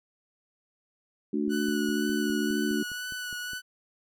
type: chord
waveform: sine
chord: D major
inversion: second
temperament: just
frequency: 220.2 / 293.7 / 367.1 Hz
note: A3 / D4 / F#4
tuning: +2 / 0 / -14 cents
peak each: -29 / -29 / -32 dBFS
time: 1.33-2.83 s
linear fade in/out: 5 ms
type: click train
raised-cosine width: 3 ms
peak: -34 dBFS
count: 11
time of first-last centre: 1.48-3.533 s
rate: 4.87 Hz
type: tone with vibrato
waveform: sawtooth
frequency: 1480 Hz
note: F#6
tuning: in tune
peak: -30 dBFS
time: 1.49-3.62 s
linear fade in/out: 50 ms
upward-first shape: sine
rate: 2 Hz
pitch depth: 20 cents each way
effects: none